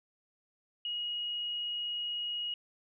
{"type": "tone", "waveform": "sine", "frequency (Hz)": 2891, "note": "F#7", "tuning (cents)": -41, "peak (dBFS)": -33, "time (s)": [0.85, 2.54], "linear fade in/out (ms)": 2, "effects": []}